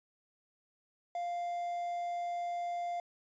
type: tone with quantisation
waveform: triangle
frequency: 698 Hz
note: F5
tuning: 1 cent flat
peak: -32 dBFS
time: 1.15-3 s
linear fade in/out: 2 ms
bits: 10
effects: resampled to 16000 Hz